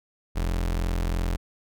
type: tone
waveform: 35% pulse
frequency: 43.01 Hz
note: F1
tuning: 26 cents flat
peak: -22 dBFS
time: 0.35-1.37 s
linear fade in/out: 20 ms
effects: none